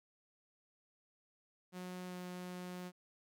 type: tone with pitch glide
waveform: sawtooth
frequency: 181.7 to 180.34 Hz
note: F#3 to F#3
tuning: -31 to -44 cents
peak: -40 dBFS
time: 1.72-2.92 s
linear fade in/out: 50 ms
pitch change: -13 cents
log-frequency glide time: 2.07-2.15 s
effects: none